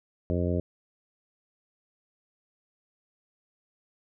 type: harmonic tone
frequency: 88 Hz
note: F2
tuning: 14 cents sharp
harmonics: 1 / 2 / 3 / 4 / 5 / 6 / 7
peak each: -28 / -31 / -33 / -34 / -35 / -36 / -36 dBFS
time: 0.3-0.6 s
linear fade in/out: 0 ms
effects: none